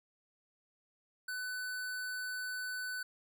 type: tone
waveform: square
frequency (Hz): 1500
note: F#6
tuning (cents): +23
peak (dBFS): -38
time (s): 1.28-3.03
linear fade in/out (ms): 5
effects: none